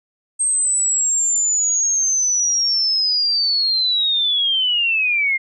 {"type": "linear sweep", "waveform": "sine", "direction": "down", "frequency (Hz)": [8410, 2093], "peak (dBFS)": -15, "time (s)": [0.39, 5.38], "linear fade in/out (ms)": 20, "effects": []}